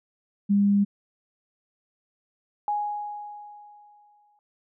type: tone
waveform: sine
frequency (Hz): 201.6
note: G3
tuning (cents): +49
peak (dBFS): -17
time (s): 0.49-0.85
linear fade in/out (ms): 20
type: tone with exponential decay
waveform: sine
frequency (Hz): 830.6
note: G#5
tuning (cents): 0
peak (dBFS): -22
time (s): 2.68-4.39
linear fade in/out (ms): 1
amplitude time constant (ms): 370
effects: none